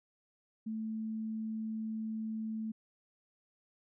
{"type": "tone", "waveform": "sine", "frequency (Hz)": 220, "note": "A3", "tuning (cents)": 0, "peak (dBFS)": -35, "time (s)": [0.66, 2.72], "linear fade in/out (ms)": 10, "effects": []}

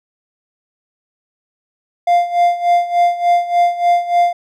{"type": "tone with tremolo", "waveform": "triangle", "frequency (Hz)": 698.5, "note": "F5", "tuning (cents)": 0, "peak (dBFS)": -6, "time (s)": [2.07, 4.33], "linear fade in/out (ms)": 5, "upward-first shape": "sine", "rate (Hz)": 3.4, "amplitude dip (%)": 80, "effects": []}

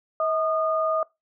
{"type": "tone pair together", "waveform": "sine", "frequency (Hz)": [638.7, 1224], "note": ["D#5", "D#6"], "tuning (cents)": [45, -29], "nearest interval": "major seventh", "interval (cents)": 1126, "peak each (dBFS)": [-23, -25], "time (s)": [0.2, 1.03], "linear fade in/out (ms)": 2, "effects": ["noise-tail reverb RT60 0.2 s tail -21 dB re dry"]}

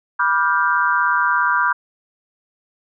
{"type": "chord", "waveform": "sine", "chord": "G dominant seventh", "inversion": "first", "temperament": "just", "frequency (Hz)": [980, 1176, 1411.2, 1568], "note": ["B5", "D6", "F6", "G6"], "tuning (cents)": [-14, 2, 18, 0], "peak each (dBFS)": -20, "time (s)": [0.19, 1.73], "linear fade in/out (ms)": 10, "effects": []}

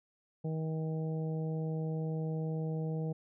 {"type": "harmonic tone", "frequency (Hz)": 158.7, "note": "D#3", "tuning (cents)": 35, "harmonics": [1, 2, 3, 4, 5], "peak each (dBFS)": [-33, -45, -41, -49, -52], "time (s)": [0.44, 3.13], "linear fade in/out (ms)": 10, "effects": []}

